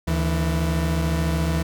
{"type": "tone pair together", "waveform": "40% pulse", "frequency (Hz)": [75.29, 164.5], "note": ["D2", "E3"], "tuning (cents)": [44, -3], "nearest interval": "octave + major second", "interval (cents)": 1353, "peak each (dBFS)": -22, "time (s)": [0.07, 1.63], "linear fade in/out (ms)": 10, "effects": []}